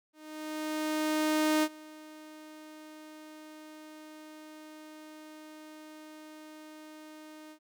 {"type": "tone with ADSR envelope", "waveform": "sawtooth", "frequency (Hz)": 308.7, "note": "D#4", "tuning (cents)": -14, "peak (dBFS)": -20, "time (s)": [0.13, 7.59], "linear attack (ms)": 1500, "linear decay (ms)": 53, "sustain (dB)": -23, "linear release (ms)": 78, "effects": []}